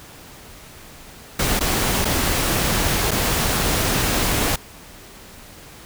pink noise with dropouts, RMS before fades -20 dBFS, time 1.39-4.56 s, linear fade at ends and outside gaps 5 ms, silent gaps 1.594-1.607 / 2.047-2.052 / 3.109-3.114 s, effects pink hiss -42 dBFS RMS until 5.85 s

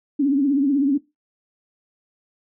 sine tone with vibrato, 279.3 Hz, C#4, 13 cents sharp, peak -15 dBFS, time 0.19-0.98 s, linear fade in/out 10 ms, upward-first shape triangle, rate 16 Hz, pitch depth 120 cents each way, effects noise-tail reverb RT60 0.2 s tail -18 dB re dry

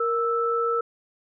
sine tone pair together, 466.7 / 1318.5 Hz, A#4 / E6, +2 / 0 cents, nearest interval octave + tritone, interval 1798 cents, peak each -24 dBFS, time 0-0.81 s, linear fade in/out 5 ms, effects none

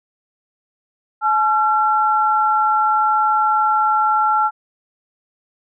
sine tone pair together, 857 / 1360.4 Hz, A5 / F6, -46 / -46 cents, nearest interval minor sixth, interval 800 cents, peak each -16 dBFS, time 1.21-4.51 s, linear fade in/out 50 ms, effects none

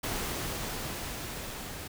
pink noise with level ramp, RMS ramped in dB -33 to -41 dBFS, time 0.03-1.88 s, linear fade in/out 10 ms, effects none

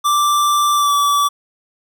square tone with pitch glide, 1174.7 to 1152.5 Hz, D6 to D6, 0 to -33 cents, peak -13 dBFS, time 0.04-1.29 s, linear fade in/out 20 ms, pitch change -33 cents, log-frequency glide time 0.75-0.92 s, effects none

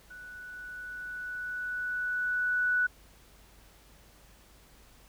sine tone with level ramp, 1480 Hz, F#6, in tune, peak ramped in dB -44 to -23 dBFS, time 0.1-2.87 s, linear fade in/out 10 ms, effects added 50 Hz sine -59 dBFS peak until 5.08 s + pink hiss -59 dBFS RMS until 5.08 s

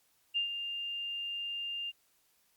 sine tone with ADSR envelope, 2801 Hz, F7, 4 cents sharp, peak -27 dBFS, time 0.34-1.92 s, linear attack 28 ms, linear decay 110 ms, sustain -8 dB, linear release 29 ms, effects white hiss -71 dBFS RMS until 2.56 s + Opus 48 kbps

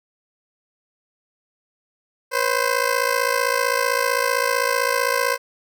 15% pulse ring-modulated tone, 517 Hz, C5, 21 cents flat, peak -9 dBFS, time 2.31-5.38 s, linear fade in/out 50 ms, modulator 27.8 Hz, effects none

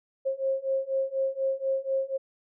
sine beating tone pair, 534 / 538.1 Hz, C5 / C5, +35 / +48 cents, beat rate 4.1 Hz, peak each -29 / -28 dBFS, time 0.25-2.18 s, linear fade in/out 20 ms, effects none

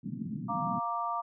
white band-pass noise, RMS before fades -37 dBFS, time 0.03-0.8 s, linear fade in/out 20 ms, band 130 to 250 Hz, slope 48 dB/octave
sine chord, Bb major, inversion second, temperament equal, 698.5 / 932.3 / 1174.7 Hz, F5 / Bb5 / D6, 0 / 0 / 0 cents, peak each -36 / -35 / -33 dBFS, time 0.48-1.22 s, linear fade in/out 20 ms
effects none

